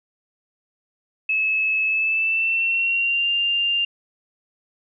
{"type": "tone with pitch glide", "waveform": "sine", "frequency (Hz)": [2593, 2795], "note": ["E7", "F7"], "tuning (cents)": [-29, 1], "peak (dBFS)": -18, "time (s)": [1.29, 3.85], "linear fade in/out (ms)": 5, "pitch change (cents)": 130, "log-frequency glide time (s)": [1.86, 3.29], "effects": []}